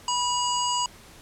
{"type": "harmonic tone with a mistuned harmonic", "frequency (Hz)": 964, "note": "B5", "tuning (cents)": -42, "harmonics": [1, 3, 5, 7, 8], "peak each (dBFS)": [-25, -30, -32, -33, -34], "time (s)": [0.08, 0.86], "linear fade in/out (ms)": 2, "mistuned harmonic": 1, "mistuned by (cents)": 32, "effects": ["pink hiss -49 dBFS RMS until 1.21 s", "low-pass 12000 Hz 12 dB/octave"]}